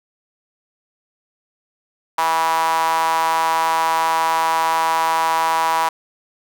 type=tone with high-pass filter; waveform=sawtooth; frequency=162.8 Hz; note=E3; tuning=21 cents flat; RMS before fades=-18 dBFS; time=2.18-5.89 s; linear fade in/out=5 ms; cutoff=930 Hz; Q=6.2; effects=none